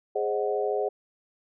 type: chord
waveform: sine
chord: Ab dominant seventh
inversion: none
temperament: equal with one note detuned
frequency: 415.3 / 529.3 / 622.3 / 740 Hz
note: Ab4 / C5 / Eb5 / Gb5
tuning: 0 / +20 / 0 / 0 cents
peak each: -27 / -31 / -32 / -32 dBFS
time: 0.15-0.89 s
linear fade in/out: 10 ms
effects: none